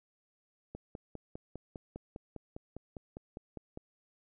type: click train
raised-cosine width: 2 ms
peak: -29 dBFS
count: 16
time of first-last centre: 0.75-3.774 s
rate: 4.96 Hz
effects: none